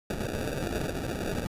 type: noise with sample-and-hold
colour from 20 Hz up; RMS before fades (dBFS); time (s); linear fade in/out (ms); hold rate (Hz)
white; -32; 0.1-1.47; 2; 1050
effects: resampled to 32000 Hz